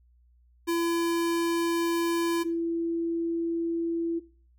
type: tone pair in turn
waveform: square / sine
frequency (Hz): 337.4 / 334.7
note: E4 / E4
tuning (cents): +40 / +26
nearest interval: unison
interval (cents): 14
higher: first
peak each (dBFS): -25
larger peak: neither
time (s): 0.67-2.44 / 2.44-4.2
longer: first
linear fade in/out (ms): 20
effects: noise-tail reverb RT60 0.4 s tail -18 dB re dry + added 60 Hz sine -58 dBFS peak until 4.58 s